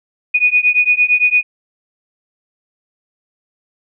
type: beating tone pair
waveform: sine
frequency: 2468 / 2476.8 Hz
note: D#7 / D#7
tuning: -15 / -9 cents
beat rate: 8.8 Hz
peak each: -13 dBFS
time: 0.34-1.43 s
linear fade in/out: 10 ms
effects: none